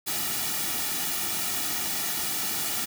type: noise with comb filter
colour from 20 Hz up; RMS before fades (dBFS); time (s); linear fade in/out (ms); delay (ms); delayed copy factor
white; -29; 0.06-2.86; 20; 1.9; -0.7
effects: none